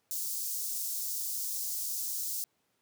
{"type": "high-pass noise", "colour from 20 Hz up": "white", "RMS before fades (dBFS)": -35, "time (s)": [0.11, 2.44], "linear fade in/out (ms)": 0, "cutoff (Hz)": 5200, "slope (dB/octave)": 24, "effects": ["pink hiss -75 dBFS RMS until 2.81 s", "high-pass 150 Hz 12 dB/octave"]}